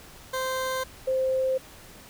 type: tone pair in turn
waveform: 20% pulse / sine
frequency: 520 / 523 Hz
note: C5 / C5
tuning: -11 / -1 cents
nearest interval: unison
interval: 10 cents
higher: second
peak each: -22 dBFS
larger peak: neither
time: 0.33-0.84 / 1.07-1.58 s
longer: neither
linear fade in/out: 10 ms
effects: pink hiss -48 dBFS RMS until 2.09 s